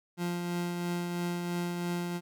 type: tone with tremolo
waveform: 30% pulse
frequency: 174.61 Hz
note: F3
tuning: in tune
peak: -27 dBFS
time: 0.17-2.21 s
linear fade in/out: 50 ms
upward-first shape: triangle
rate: 3 Hz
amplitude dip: 35%
effects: none